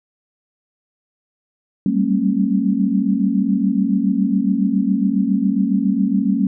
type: tone cluster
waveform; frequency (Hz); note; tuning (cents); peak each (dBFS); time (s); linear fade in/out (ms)
sine; 192.2 / 199.4 / 226.9 / 271.7; G3 / G3 / A#3 / C#4; -34 / +30 / -47 / -35; -20; 1.86-6.47; 2
effects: none